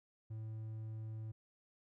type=tone; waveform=triangle; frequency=110 Hz; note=A2; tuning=in tune; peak=-40 dBFS; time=0.3-1.32 s; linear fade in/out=10 ms; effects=none